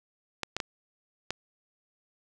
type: clicks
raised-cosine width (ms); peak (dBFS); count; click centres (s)
0.2; -13; 4; 0.433 / 0.566 / 0.602 / 1.306
effects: none